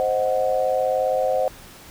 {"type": "chord", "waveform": "sine", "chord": "C diminished", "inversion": "none", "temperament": "equal", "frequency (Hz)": [523.3, 622.3, 740], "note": ["C5", "Eb5", "Gb5"], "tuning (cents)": [0, 0, 0], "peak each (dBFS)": [-21, -24, -24], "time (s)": [0, 1.48], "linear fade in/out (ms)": 0, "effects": ["pink hiss -44 dBFS RMS until 1.9 s"]}